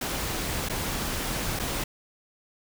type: noise with dropouts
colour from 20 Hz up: pink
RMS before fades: -30 dBFS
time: 0.01-1.84 s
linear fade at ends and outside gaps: 5 ms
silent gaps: 0.688-0.696 / 1.592-1.596 s
effects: none